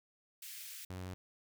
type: high-pass noise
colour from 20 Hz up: white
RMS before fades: -48 dBFS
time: 0.42-0.85 s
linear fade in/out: 5 ms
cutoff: 1800 Hz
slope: 24 dB/octave
type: tone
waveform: sawtooth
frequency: 92 Hz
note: F#2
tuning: 9 cents flat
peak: -38 dBFS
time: 0.9-1.14 s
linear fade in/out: 0 ms
effects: none